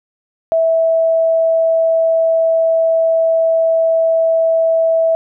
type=tone; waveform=sine; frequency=654 Hz; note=E5; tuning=14 cents flat; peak=-10 dBFS; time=0.52-5.15 s; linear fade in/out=0 ms; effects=none